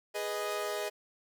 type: chord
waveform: sawtooth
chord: G# minor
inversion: none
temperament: equal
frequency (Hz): 415.3 / 493.9 / 622.3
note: G#4 / B4 / D#5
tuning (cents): 0 / 0 / 0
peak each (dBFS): -33 / -37 / -32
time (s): 0.14-0.9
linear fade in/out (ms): 20
effects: none